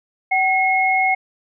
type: tone pair together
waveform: sine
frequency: 760 / 2166 Hz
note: F#5 / C#7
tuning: +46 / -41 cents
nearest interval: octave + tritone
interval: 1813 cents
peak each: -17 dBFS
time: 0.31-1.15 s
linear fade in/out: 10 ms
effects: none